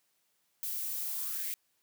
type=noise with high-pass filter sweep; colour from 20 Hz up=violet; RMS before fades=-36 dBFS; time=0.63-1.54 s; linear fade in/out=0 ms; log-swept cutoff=230 to 2300 Hz; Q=4.8; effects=white hiss -75 dBFS RMS until 1.82 s + high-pass 100 Hz 12 dB/octave